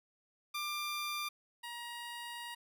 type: tone pair in turn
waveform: 15% pulse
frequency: 1190 / 948.9 Hz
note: D6 / A#5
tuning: +22 / +31 cents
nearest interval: major third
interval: 391 cents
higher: first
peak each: -30 / -36 dBFS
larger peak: first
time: 0.54-1.29 / 1.63-2.55 s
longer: second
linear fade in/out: 10 ms
effects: none